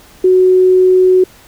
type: tone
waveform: sine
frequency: 370 Hz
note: F#4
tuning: in tune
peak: -5 dBFS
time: 0.24-1.24 s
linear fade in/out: 5 ms
effects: pink hiss -42 dBFS RMS until 1.47 s